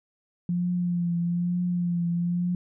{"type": "tone with vibrato", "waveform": "sine", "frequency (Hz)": 174.61, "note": "F3", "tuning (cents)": 0, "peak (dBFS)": -23, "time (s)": [0.49, 2.55], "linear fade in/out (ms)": 2, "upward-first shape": "triangle", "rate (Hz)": 1.1, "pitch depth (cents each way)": 38, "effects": []}